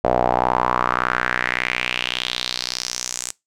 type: tone with band-pass filter sweep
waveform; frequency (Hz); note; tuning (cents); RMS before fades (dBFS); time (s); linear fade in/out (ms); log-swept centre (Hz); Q
sawtooth; 61.74; B1; 0; -22; 0.04-3.31; 0; 630 to 7600; 3.5
effects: noise-tail reverb RT60 0.2 s tail -23 dB re dry